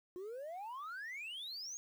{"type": "exponential sweep", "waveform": "sine", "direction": "up", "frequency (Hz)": [350.3, 6645], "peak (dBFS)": -40, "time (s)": [0.16, 1.77], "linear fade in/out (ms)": 0, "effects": ["tanh soft clip ceiling -42 dBFS", "11-bit"]}